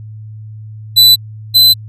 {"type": "tone pair in turn", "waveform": "45% pulse", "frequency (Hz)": [3987, 4031], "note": ["B7", "B7"], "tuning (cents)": [16, 35], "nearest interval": "unison", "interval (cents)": 19, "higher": "second", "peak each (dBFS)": -3, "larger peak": "neither", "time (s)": [[0.96, 1.16], [1.54, 1.74]], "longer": "neither", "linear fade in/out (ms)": 20, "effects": ["added 108 Hz sine -27 dBFS peak until 1.88 s", "resampled to 32000 Hz"]}